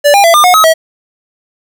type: tone with pitch steps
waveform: square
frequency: 581 / 804 / 672 / 1203 / 724 / 1277 / 645 Hz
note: D5 / G5 / E5 / D6 / F#5 / D#6 / E5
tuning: -19 / +44 / +33 / +41 / -38 / +45 / -38 cents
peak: -4 dBFS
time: 0.04-0.74 s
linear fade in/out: 20 ms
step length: 100 ms
effects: 7-bit